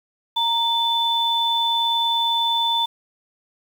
sine tone pair together, 930 / 3511 Hz, A#5 / A7, -4 / -4 cents, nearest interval octave + major seventh, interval 2300 cents, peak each -21 / -20 dBFS, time 0.36-2.86 s, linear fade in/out 10 ms, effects 7-bit

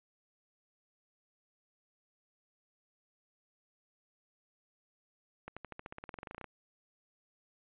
accelerating click train, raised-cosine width 0.5 ms, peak -28 dBFS, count 19, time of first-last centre 5.48-6.443 s, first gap 86 ms, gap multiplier 0.94, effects resampled to 8000 Hz

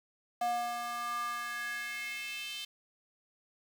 square tone with high-pass filter sweep, 238.5 Hz, A#3, 40 cents sharp, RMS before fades -37 dBFS, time 0.41-2.65 s, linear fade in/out 5 ms, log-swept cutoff 690 to 3200 Hz, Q 4.5, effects 9-bit

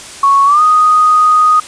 sine tone with pitch glide, 1108 to 1243.7 Hz, C#6 to D#6, -1 to -1 cents, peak -5 dBFS, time 0.23-1.6 s, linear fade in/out 5 ms, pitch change +200 cents, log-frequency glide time 0.45-0.62 s, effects white hiss -30 dBFS RMS until 1.67 s + resampled to 22050 Hz

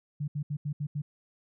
sine tone bursts at uneven times, 146.83 Hz, D3, in tune, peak -29 dBFS, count 6, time 0.2-0.28 / 0.35-0.43 / 0.5-0.57 / 0.65-0.73 / 0.8-0.87 / 0.95-1.02 s, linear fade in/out 10 ms, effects none

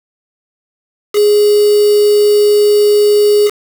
sine tone with quantisation, 415.3 Hz, G#4, in tune, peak -6 dBFS, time 1.13-3.51 s, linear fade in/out 50 ms, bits 3, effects none

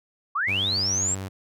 sine linear sweep, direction up, 1046.5 to 7700 Hz, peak -22 dBFS, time 0.35-1.15 s, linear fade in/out 10 ms
sawtooth tone with pitch glide, 97.7 to 96.02 Hz, G2 to G2, -5 to -35 cents, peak -27 dBFS, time 0.47-1.29 s, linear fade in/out 20 ms, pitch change -30 cents, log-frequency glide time 0.65-1.08 s
effects none

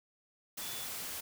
sine tone in noise, 3459 Hz, A7, 30 cents flat, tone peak -47 dBFS, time 0.61-0.85 s, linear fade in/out 10 ms, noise white, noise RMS -41 dBFS, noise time 0.57-1.21 s, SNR -9 dB, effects none

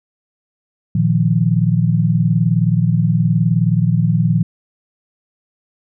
sine chord, Bb suspended fourth, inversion none, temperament equal, 116.54 / 155.56 / 174.61 Hz, Bb2 / Eb3 / F3, 0 / 0 / 0 cents, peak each -16 dBFS, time 0.95-4.43 s, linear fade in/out 5 ms, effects none

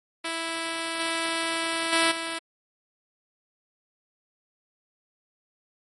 5% pulse tone with level steps, 329.6 Hz, E4, in tune, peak -17 / -14 / -8 / -18 dBFS, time 0.24-2.39 s, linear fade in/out 10 ms, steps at 0.99 / 1.92 / 2.11 s, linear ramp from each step 10 ms, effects MP3 48 kbps

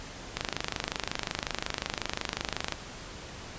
click train, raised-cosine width 0.2 ms, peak -11 dBFS, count 61, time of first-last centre 0.37-2.723 s, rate 25.5 Hz, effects pink hiss -43 dBFS RMS until 3.58 s + resampled to 16000 Hz

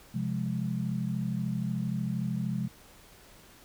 sine chord, F minor, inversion second, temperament equal, 130.81 / 174.61 / 207.7 Hz, C3 / F3 / Ab3, 0 / 0 / 0 cents, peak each -33 dBFS, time 0.14-2.68 s, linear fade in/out 10 ms, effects pink hiss -55 dBFS RMS until 3.64 s

